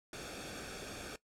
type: noise with comb filter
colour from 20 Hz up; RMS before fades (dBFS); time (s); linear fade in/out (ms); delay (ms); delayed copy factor
pink; -45; 0.13-1.16; 2; 1; -0.65
effects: noise-tail reverb RT60 0.1 s tail -18 dB re dry + low-pass 9000 Hz 12 dB/octave